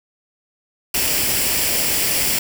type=noise with comb filter; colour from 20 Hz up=white; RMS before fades=-19 dBFS; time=0.94-2.39 s; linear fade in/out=5 ms; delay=0.39 ms; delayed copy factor=+0.5; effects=none